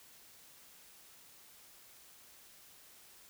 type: silence
effects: white hiss -59 dBFS RMS until 3.29 s